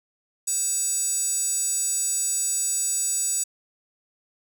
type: tone with high-pass filter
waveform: square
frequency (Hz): 525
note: C5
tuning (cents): +6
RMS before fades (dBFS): -25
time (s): 0.47-3.44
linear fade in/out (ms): 10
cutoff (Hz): 7700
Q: 6.8
effects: none